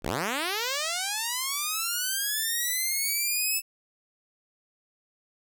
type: linear sweep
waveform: 5% pulse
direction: up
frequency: 31 to 2637 Hz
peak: -16 dBFS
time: 0.02-3.62 s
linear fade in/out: 50 ms
effects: none